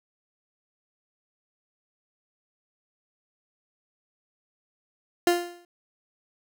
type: tone with exponential decay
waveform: 30% pulse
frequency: 349.2 Hz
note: F4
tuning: in tune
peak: -13 dBFS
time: 5.27-5.65 s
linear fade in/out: 2 ms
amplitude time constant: 81 ms
effects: none